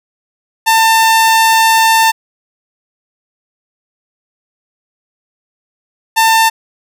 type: tone pair in turn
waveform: sawtooth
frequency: 896 / 896 Hz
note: A5 / A5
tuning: +31 / +31 cents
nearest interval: unison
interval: 0 cents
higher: neither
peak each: -3 dBFS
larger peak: neither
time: 0.66-2.12 / 6.16-6.5 s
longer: first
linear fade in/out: 20 ms
effects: none